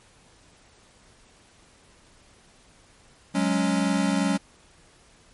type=chord; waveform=square; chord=F# suspended second; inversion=none; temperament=equal; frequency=185 / 207.7 / 277.2 Hz; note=F#3 / G#3 / C#4; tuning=0 / 0 / 0 cents; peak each=-26 / -27 / -26 dBFS; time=3.34-4.38 s; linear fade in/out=20 ms; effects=pink hiss -56 dBFS RMS until 5.33 s + MP3 48 kbps